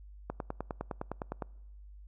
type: click train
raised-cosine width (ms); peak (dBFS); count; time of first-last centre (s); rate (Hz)
1; -21; 12; 0.3-1.422; 9.8
effects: noise-tail reverb RT60 1.0 s tail -26 dB re dry + added 50 Hz sine -48 dBFS peak until 2.07 s